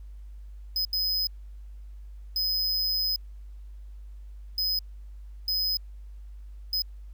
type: tone bursts at uneven times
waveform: square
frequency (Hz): 5040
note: D#8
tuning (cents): +21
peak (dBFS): -25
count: 6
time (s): 0.76-0.85 / 0.93-1.27 / 2.36-3.16 / 4.58-4.79 / 5.48-5.77 / 6.73-6.82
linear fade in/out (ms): 2
effects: added 50 Hz sine -40 dBFS peak until 7.13 s + pink hiss -70 dBFS RMS until 7.13 s